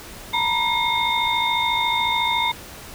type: tone cluster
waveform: sine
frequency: 916 / 970 / 2146 / 3645 Hz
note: A#5 / B5 / C7 / A#7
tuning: -31 / -31 / +43 / -40 cents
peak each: -24 dBFS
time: 0.33-2.52 s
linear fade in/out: 10 ms
effects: pink hiss -39 dBFS RMS until 2.94 s